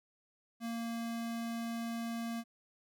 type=tone; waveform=square; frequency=231.2 Hz; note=A#3; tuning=14 cents flat; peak=-37 dBFS; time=0.6-2.44 s; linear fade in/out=50 ms; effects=none